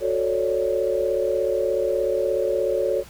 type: chord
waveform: sine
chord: D major seventh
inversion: first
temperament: just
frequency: 367.1 / 440.5 / 550.6 / 587.3 Hz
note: F#4 / A4 / C#5 / D5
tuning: -14 / +2 / -12 / 0 cents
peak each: -26 / -25 / -23 / -29 dBFS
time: 0-3.04 s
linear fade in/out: 50 ms
effects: added 60 Hz sine -46 dBFS peak until 3.09 s + pink hiss -46 dBFS RMS until 3.09 s